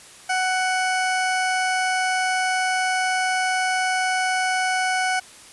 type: tone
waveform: 20% pulse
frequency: 744 Hz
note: F#5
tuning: 9 cents sharp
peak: -15 dBFS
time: 0.29-5.2 s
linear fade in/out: 10 ms
effects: white hiss -45 dBFS RMS until 5.52 s + resampled to 24000 Hz